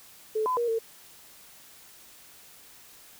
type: tone with pitch steps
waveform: sine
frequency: 434.5 / 1012 / 474.6 / 452.2 Hz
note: A4 / B5 / A#4 / A4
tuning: -22 / +42 / +31 / +47 cents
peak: -24 dBFS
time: 0.35-0.79 s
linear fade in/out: 10 ms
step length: 110 ms
effects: white hiss -52 dBFS RMS until 3.19 s